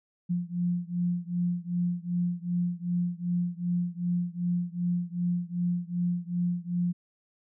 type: beating tone pair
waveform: sine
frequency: 174.61 / 177.21 Hz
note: F3 / F3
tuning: 0 / +26 cents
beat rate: 2.6 Hz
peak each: -29 / -30 dBFS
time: 0.29-6.93 s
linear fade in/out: 20 ms
effects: none